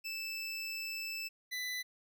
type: tone pair in turn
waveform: 25% pulse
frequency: 2637 / 1996.2 Hz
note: E7 / B6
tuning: 0 / +18 cents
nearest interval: perfect fourth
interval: 482 cents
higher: first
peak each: -34 / -33 dBFS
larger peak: second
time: 0.04-1.29 / 1.51-1.83 s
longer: first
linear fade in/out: 20 ms
effects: none